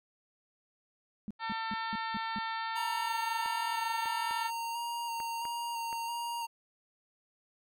sine tone bursts, 209.9 Hz, G#3, 19 cents sharp, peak -35 dBFS, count 6, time 1.28-2.386 s, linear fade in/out 0 ms, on 26 ms, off 190 ms
harmonic tone, 449.8 Hz, A4, 38 cents sharp, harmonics 2 / 3 / 4 / 5 / 6 / 7 / 8 / 9 / 10, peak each -36 / -40 / -41 / -48 / -51 / -52 / -48 / -52 / -50 dBFS, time 1.39-4.51 s, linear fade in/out 50 ms
square tone with vibrato, 932.3 Hz, A#5, in tune, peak -35 dBFS, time 2.75-6.47 s, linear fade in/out 20 ms, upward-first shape square, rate 1.5 Hz, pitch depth 16 cents each way
clicks, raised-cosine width 0.5 ms, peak -30 dBFS, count 6, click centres 3.46 / 4.057 / 4.31 / 5.202 / 5.453 / 5.928 s
effects none

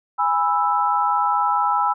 sine chord, E major, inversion first, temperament just, 824.1 / 988.9 / 1318.5 Hz, G#5 / B5 / E6, -14 / +2 / 0 cents, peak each -21 dBFS, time 0.18-1.94 s, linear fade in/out 20 ms, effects none

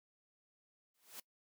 white noise with exponential growth, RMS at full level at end -45 dBFS, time 0.94-1.2 s, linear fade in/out 5 ms, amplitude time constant 56 ms, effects noise-tail reverb RT60 0.1 s tail -22 dB re dry + high-pass 200 Hz 12 dB/octave

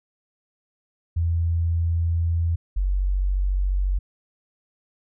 sine tone pair in turn, 83.9 / 47.09 Hz, E2 / F#1, +31 / +31 cents, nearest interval minor seventh, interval 1000 cents, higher first, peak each -19 dBFS, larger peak neither, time 1.16-2.56 / 2.76-3.99 s, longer first, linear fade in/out 10 ms, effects none

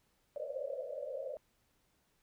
pink band-pass noise, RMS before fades -41 dBFS, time 0.36-1.37 s, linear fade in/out 0 ms, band 510 to 600 Hz, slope 96 dB/octave, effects pink hiss -75 dBFS RMS until 2.22 s

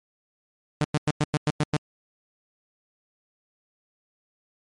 sawtooth tone bursts, 150 Hz, D3, 37 cents sharp, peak -16 dBFS, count 8, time 0.81-1.766 s, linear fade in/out 0 ms, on 32 ms, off 100 ms, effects low-pass 10000 Hz 12 dB/octave + MP3 48 kbps

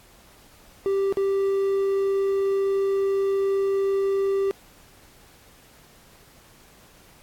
triangle tone with dropouts, 392 Hz, G4, in tune, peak -18 dBFS, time 0.86-4.51 s, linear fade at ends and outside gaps 0 ms, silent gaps 1.125-1.171 s, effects pink hiss -53 dBFS RMS until 7.22 s + AAC 64 kbps

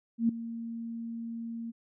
sine tone with ADSR envelope, 230.4 Hz, A#3, 20 cents flat, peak -20 dBFS, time 0.18-1.72 s, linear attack 110 ms, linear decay 5 ms, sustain -15 dB, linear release 25 ms, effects none

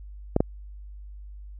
clicks, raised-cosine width 2 ms, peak -6 dBFS, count 2, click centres 0.364 / 0.405 s, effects added 50 Hz sine -39 dBFS peak until 1.59 s

